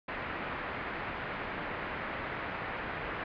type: low-pass noise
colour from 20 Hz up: white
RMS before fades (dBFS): -38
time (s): 0.08-3.24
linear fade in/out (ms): 5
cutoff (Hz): 2100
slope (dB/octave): 24
effects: resampled to 11025 Hz